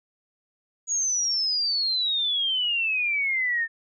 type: exponential sweep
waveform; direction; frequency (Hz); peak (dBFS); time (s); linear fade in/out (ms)
sine; down; 6780 to 1798; -22; 0.87-3.68; 50
effects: none